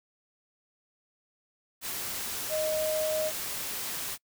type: tone in noise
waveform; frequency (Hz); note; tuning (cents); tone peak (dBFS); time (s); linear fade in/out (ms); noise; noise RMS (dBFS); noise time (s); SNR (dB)
sine; 622.3; D#5; 0; -27; 2.49-3.32; 50; white; -35; 1.81-4.18; +5
effects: noise-tail reverb RT60 0.1 s tail -26 dB re dry